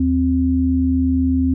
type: tone pair together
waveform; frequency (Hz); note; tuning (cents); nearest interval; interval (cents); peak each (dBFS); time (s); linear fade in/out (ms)
sine; 77.77 / 261.6; D#2 / C4; 0 / 0; octave + major sixth; 2100; -19 / -15; 0-1.54; 5
effects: none